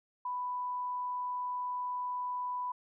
sine tone, 992 Hz, B5, 7 cents sharp, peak -33 dBFS, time 0.25-2.72 s, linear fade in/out 5 ms, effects none

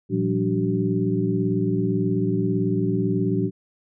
sine tone cluster, 116.2 / 173.5 / 191.7 / 291.5 / 379.5 Hz, A#2 / F3 / G3 / D4 / F#4, -5 / -11 / -38 / -13 / +44 cents, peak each -26 dBFS, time 0.09-3.51 s, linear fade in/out 50 ms, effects none

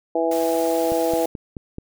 harmonic tone, 164.81 Hz, E3, in tune, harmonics 2 / 3 / 4 / 5, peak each -24 / -22 / -23 / -27 dBFS, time 0.15-1.26 s, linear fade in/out 5 ms
white noise, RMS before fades -35 dBFS, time 0.31-1.26 s, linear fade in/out 5 ms
click train, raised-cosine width 3 ms, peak -19 dBFS, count 5, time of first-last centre 0.92-1.784 s, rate 4.63 Hz
effects none

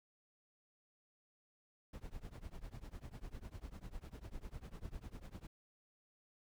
brown noise with tremolo, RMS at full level -45 dBFS, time 1.93-5.47 s, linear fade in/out 5 ms, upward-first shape triangle, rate 10 Hz, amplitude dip 100%, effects none

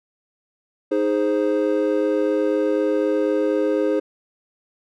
triangle chord, Ab major, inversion second, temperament equal, 311.1 / 415.3 / 523.3 Hz, Eb4 / Ab4 / C5, 0 / 0 / 0 cents, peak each -20 dBFS, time 0.91-4 s, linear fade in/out 10 ms, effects none

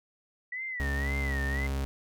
sine tone with vibrato, 1940 Hz, B6, 31 cents flat, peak -33 dBFS, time 0.52-1.67 s, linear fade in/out 5 ms, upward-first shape sine, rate 1.9 Hz, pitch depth 130 cents each way
40% pulse tone with pitch glide, 69.3 to 68.07 Hz, C#2 to C#2, 0 to -31 cents, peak -28 dBFS, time 0.8-1.85 s, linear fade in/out 0 ms, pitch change -31 cents, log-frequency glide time 0.96-1.45 s
effects none

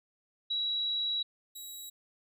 sine / 15% pulse tone pair in turn, 3890 / 3873 Hz, B7 / B7, -27 / -35 cents, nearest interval unison, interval 8 cents, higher first, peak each -29 / -35 dBFS, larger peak first, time 0.5-1.23 / 1.55-1.9 s, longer first, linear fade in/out 10 ms, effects none

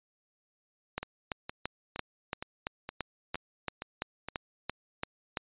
two click trains, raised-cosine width 0.3 ms, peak -16 / -21 dBFS, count 14 / 8, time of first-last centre 0.98-5.372 / 1.03-4.286 s, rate 2.96 / 2.15 Hz, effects resampled to 8000 Hz

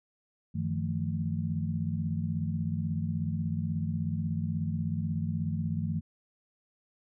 sine tone cluster, 96.9 / 156.9 / 173.3 / 219.2 Hz, G2 / D#3 / F3 / A3, -20 / +15 / -13 / -6 cents, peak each -34 / -32 / -36 / -36 dBFS, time 0.54-6.01 s, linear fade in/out 20 ms, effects none

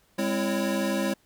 square tone cluster, 202.9 / 261.7 / 333.7 / 552 Hz, G#3 / C4 / E4 / C#5, -40 / 0 / +21 / -7 cents, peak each -29 / -33 / -32 / -31 dBFS, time 0.18-1.14 s, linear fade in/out 10 ms, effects pink hiss -64 dBFS RMS until 1.25 s

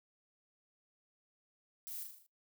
violet noise with echo, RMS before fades -45 dBFS, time 1.87-2.03 s, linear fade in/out 0 ms, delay 39 ms, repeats 6, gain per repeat -4 dB, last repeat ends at 2.264 s, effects noise-tail reverb RT60 0.2 s tail -26 dB re dry

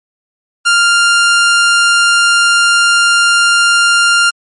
sawtooth tone, 1396.9 Hz, F6, in tune, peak -3 dBFS, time 0.65-4.31 s, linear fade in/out 20 ms, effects MP3 48 kbps

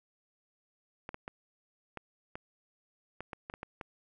clicks, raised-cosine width 0.5 ms, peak -25 dBFS, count 11, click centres 1.091 / 1.144 / 1.279 / 1.973 / 2.355 / 3.206 / 3.332 / 3.499 / 3.539 / 3.631 / 3.812 s, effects none

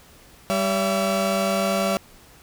35% pulse tone cluster, 196.4 / 571 / 671 Hz, G3 / D5 / E5, +4 / -49 / +31 cents, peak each -23 dBFS, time 0.5-1.97 s, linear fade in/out 0 ms, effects pink hiss -50 dBFS RMS until 2.42 s

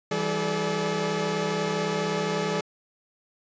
sawtooth tone cluster, 164.2 / 196.1 / 428.2 / 583 Hz, E3 / G3 / A4 / D5, -6 / +1 / -47 / -13 cents, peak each -27 / -28 / -24 / -30 dBFS, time 0.11-2.61 s, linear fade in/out 5 ms, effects resampled to 16000 Hz

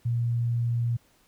sine tone, 118.3 Hz, A#2, 26 cents sharp, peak -23 dBFS, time 0.05-0.97 s, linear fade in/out 10 ms, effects pink hiss -63 dBFS RMS until 1.27 s

